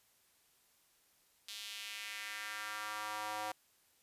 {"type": "tone with high-pass filter sweep", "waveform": "square", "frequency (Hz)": 106.3, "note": "G#2", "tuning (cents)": 41, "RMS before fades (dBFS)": -43, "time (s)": [1.48, 3.52], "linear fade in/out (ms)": 5, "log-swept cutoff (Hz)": [3600, 750], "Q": 2, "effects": ["white hiss -71 dBFS RMS until 4.02 s", "resampled to 32000 Hz"]}